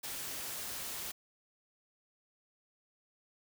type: noise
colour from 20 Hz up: white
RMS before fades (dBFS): -41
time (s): 0.03-1.12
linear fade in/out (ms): 10
effects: none